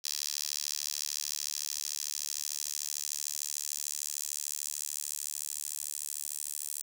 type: tone with high-pass filter sweep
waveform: 10% pulse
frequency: 73.42 Hz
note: D2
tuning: in tune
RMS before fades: -37 dBFS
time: 0.04-6.82 s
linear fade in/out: 5 ms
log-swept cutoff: 5200 to 8400 Hz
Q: 2.2
effects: none